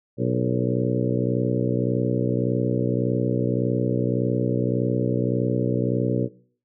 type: harmonic tone with a mistuned harmonic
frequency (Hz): 61.74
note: B1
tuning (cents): 0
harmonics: 2 / 3 / 4 / 5 / 6 / 7 / 8 / 9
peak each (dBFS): -25 / -27 / -28 / -29 / -30 / -30 / -31 / -32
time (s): 0.17-6.29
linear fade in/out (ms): 50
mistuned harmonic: 8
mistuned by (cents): -42
effects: noise-tail reverb RT60 0.5 s tail -20 dB re dry